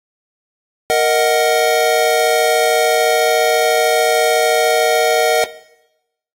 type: chord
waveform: square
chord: D# minor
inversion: second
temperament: equal with one note detuned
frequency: 466.2 / 626.2 / 740 Hz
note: A#4 / D#5 / F#5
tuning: 0 / +11 / 0 cents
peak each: -17 dBFS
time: 0.9-5.44 s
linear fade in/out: 0 ms
effects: noise-tail reverb RT60 0.9 s tail -17 dB re dry + AAC 48 kbps